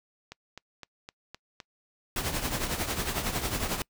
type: click train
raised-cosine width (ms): 0.2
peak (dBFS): -24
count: 6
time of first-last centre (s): 0.32-1.602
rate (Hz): 3.9
type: noise with tremolo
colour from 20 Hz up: pink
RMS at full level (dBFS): -28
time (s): 2.16-3.82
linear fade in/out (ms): 2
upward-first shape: triangle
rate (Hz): 11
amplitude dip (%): 70
effects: noise-tail reverb RT60 0.1 s tail -26 dB re dry